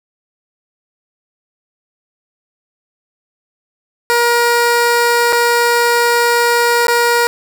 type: tone with dropouts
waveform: 15% pulse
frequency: 474.7 Hz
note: A#4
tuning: 31 cents sharp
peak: -4 dBFS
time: 4.1-7.27 s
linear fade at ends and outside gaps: 0 ms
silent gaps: 5.325-5.329 / 6.869-6.882 s
effects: none